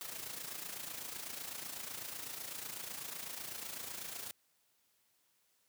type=noise with amplitude modulation; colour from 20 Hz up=white; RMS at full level=-42 dBFS; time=0.01-4.31 s; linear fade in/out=0 ms; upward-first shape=sine; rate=28 Hz; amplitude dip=60%; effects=white hiss -75 dBFS RMS until 5.68 s + high-pass 80 Hz 12 dB/octave